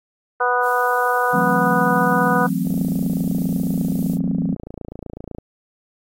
harmonic tone, 246.6 Hz, B3, 2 cents flat, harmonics 2 / 3 / 4 / 5 / 6, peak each -22 / -22 / -22 / -22 / -22 dBFS, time 0.4-2.47 s, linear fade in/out 10 ms
violet noise, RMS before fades -38 dBFS, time 0.61-4.19 s, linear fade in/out 50 ms
sine chord, F# half-diminished seventh, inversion third, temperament equal, 164.81 / 185 / 220 / 261.6 Hz, E3 / F#3 / A3 / C4, 0 / 0 / 0 / 0 cents, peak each -24 / -22 / -25 / -24 dBFS, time 1.33-4.55 s, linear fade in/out 10 ms
click train, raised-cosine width 2 ms, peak -19 dBFS, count 77, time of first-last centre 2.67-5.384 s, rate 28 Hz
effects AAC 48 kbps

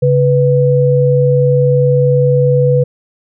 sine tone pair together, 138.59 / 493.9 Hz, C#3 / B4, 0 / 0 cents, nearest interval octave + minor seventh, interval 2200 cents, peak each -10 dBFS, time 0.02-2.84 s, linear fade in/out 10 ms, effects none

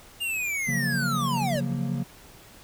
square linear sweep, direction down, 2841 to 523.3 Hz, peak -27 dBFS, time 0.2-1.61 s, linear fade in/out 20 ms
triangle chord, Gb major seventh, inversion second, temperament equal, 138.59 / 174.61 / 185 / 233.1 Hz, Db3 / F3 / Gb3 / Bb3, 0 / 0 / 0 / 0 cents, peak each -27 / -31 / -32 / -29 dBFS, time 0.67-2.04 s, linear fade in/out 20 ms
clicks, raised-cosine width 3 ms, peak -35 dBFS, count 7, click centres 1.415 / 1.474 / 1.555 / 1.624 / 1.718 / 1.782 / 1.948 s
effects pink hiss -50 dBFS RMS until 2.63 s

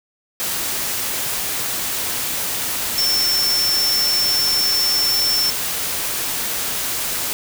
sine tone in noise, 5390 Hz, E8, 38 cents sharp, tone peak -16 dBFS, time 2.98-5.5 s, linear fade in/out 0 ms, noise white, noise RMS -23 dBFS, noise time 0.4-7.33 s, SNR +4 dB, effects none

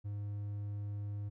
triangle tone, 102.5 Hz, G#2, 22 cents flat, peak -35 dBFS, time 0.04-1.3 s, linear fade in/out 20 ms, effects none

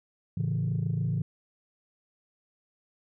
sine chord, A major, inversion none, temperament equal with one note detuned, 110.32 / 138.59 / 164.81 Hz, A2 / C#3 / E3, +5 / 0 / 0 cents, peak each -29 dBFS, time 0.37-1.22 s, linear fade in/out 5 ms, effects tanh soft clip ceiling -21 dBFS

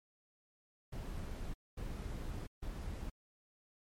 brown noise bursts at uneven times, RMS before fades -42 dBFS, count 3, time 0.92-1.54 / 1.77-2.47 / 2.62-3.1 s, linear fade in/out 10 ms, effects MP3 64 kbps

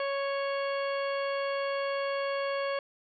harmonic tone, 554.4 Hz, C#5, in tune, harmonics 1 / 2 / 3 / 4 / 5 / 6 / 8, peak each -30 / -36 / -40 / -42 / -44 / -46 / -48 dBFS, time 0-2.79 s, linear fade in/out 2 ms, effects none

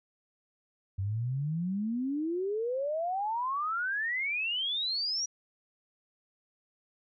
sine exponential sweep, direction up, 93.4 to 5830 Hz, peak -29 dBFS, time 0.98-5.26 s, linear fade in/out 10 ms, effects none

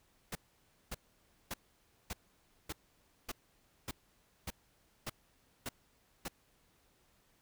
pink noise bursts, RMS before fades -40 dBFS, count 11, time 0.32-6.283 s, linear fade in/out 5 ms, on 33 ms, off 560 ms, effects pink hiss -71 dBFS RMS until 7.41 s

